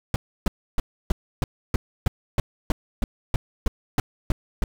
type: noise bursts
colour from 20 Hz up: brown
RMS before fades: -19 dBFS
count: 15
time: 0.14-4.64 s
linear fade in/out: 2 ms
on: 20 ms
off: 300 ms
effects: none